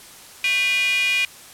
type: tone with high-pass filter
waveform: square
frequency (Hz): 221.5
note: A3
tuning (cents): +12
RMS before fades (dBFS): -20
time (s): 0.44-1.25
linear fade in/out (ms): 2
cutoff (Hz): 2500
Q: 9.5
effects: white hiss -43 dBFS RMS until 1.53 s + low-pass 12000 Hz 12 dB/octave